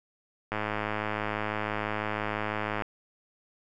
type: click train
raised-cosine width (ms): 0.5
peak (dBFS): -15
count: 245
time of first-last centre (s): 0.52-2.822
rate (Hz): 106
effects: none